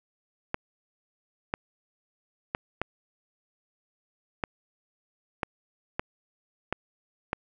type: clicks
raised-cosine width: 0.5 ms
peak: -12 dBFS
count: 9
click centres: 0.544 / 1.539 / 2.549 / 2.816 / 4.438 / 5.432 / 5.995 / 6.726 / 7.331 s
effects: none